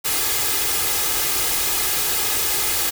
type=noise with comb filter; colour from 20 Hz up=white; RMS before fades=-21 dBFS; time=0.04-2.91 s; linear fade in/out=20 ms; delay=2.4 ms; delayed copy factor=+0.65; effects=none